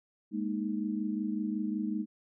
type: chord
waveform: sine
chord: Ab suspended second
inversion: none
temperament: equal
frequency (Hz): 207.7 / 233.1 / 311.1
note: Ab3 / Bb3 / Eb4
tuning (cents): 0 / 0 / 0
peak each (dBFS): -33 / -36 / -35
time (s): 0.31-2.06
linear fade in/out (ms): 50
effects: none